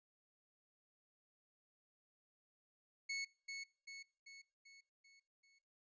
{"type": "tone with echo", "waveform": "sawtooth", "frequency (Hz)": 2203, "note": "C#7", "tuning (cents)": -11, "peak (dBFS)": -36, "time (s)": [3.09, 3.25], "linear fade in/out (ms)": 10, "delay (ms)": 390, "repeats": 6, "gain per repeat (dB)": -5, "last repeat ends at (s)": 5.59, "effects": ["noise-tail reverb RT60 0.4 s tail -23 dB re dry", "resampled to 16000 Hz"]}